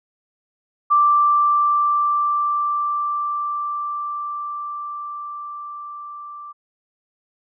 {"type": "tone with level ramp", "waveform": "sine", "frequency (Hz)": 1174.7, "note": "D6", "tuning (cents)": 0, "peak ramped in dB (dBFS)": [-11, -33], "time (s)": [0.9, 6.53], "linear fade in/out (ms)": 20, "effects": []}